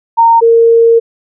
sine tone pair in turn, 921 / 460.5 Hz, A#5 / A#4, -21 / -21 cents, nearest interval octave, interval 1200 cents, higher first, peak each -3 dBFS, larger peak neither, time 0.17-0.41 / 0.41-1 s, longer second, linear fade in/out 20 ms, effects none

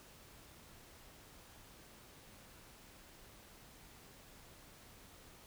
silence, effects pink hiss -59 dBFS RMS until 5.46 s

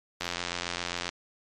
click train, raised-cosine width 0.2 ms, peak -13 dBFS, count 78, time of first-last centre 0.21-1.091 s, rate 87.4 Hz, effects MP3 64 kbps

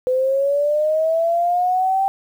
sine linear sweep, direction up, 504 to 784 Hz, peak -15 dBFS, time 0.07-2.08 s, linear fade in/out 0 ms, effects 8-bit

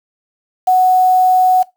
sine tone with quantisation, 740 Hz, F#5, in tune, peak -7 dBFS, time 0.67-1.63 s, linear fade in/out 10 ms, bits 5, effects noise-tail reverb RT60 0.2 s tail -20 dB re dry

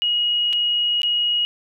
sine tone with dropouts, 2893 Hz, F#7, 40 cents flat, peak -17 dBFS, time 0.02-1.45 s, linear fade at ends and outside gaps 0 ms, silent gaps 0.528-0.532 / 1.018-1.032 s, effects none

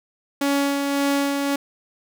sawtooth tone with tremolo, 280.8 Hz, C#4, 22 cents sharp, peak -14 dBFS, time 0.41-1.56 s, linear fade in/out 5 ms, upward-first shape sine, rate 1.8 Hz, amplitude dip 35%, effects none

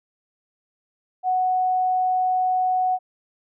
sine tone, 740 Hz, F#5, in tune, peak -18 dBFS, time 1.23-2.99 s, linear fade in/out 50 ms, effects none

